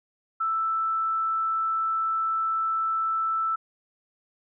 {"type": "tone", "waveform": "sine", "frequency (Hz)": 1322, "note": "E6", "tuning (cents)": 5, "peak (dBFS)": -23, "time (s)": [0.4, 3.56], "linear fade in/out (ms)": 10, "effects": []}